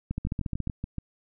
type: two click trains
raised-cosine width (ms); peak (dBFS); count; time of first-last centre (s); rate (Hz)
5; -19 / -17; 6 / 9; 0.27-0.983 / 0.11-0.673; 7.01 / 14.2
effects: none